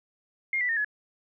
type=tone with pitch steps; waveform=sine; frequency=2126 / 1972.2 / 1829.5 / 1697.2 Hz; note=C7 / B6 / A#6 / G#6; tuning=+27 / -3 / -33 / +37 cents; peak=-24 dBFS; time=0.53-0.846 s; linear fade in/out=2 ms; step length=79 ms; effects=none